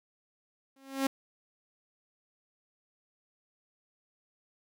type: tone with exponential growth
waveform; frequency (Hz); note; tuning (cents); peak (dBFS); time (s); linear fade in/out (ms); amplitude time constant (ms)
sawtooth; 270; C#4; -45; -20; 0.76-1.07; 5; 66
effects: none